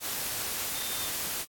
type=tone in noise; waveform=sine; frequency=3609 Hz; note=A7; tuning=43 cents sharp; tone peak=-41 dBFS; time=0.72-1.12 s; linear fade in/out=50 ms; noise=white; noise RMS=-33 dBFS; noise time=0-1.46 s; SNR=-11 dB; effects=AAC 64 kbps